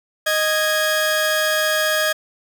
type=tone pair together; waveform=sawtooth; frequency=621.7 / 1653 Hz; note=D#5 / G#6; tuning=-2 / -9 cents; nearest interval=octave + perfect fourth; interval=1693 cents; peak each=-16 dBFS; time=0.26-2.13 s; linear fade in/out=10 ms; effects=none